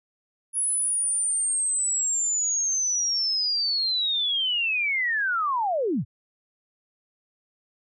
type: linear sweep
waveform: sine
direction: down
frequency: 10410 to 83.3 Hz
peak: -22 dBFS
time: 0.53-6.05 s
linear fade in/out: 50 ms
effects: none